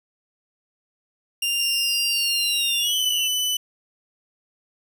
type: tone with pitch glide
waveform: sawtooth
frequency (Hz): 2794 to 2995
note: F7 to F#7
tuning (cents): 0 to +20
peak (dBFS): -18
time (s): 1.42-3.57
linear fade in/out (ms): 5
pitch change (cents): +120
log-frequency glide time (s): 2.8-2.93
type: linear sweep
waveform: sine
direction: down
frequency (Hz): 5550 to 2643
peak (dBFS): -26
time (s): 1.59-3.28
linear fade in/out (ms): 10
effects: none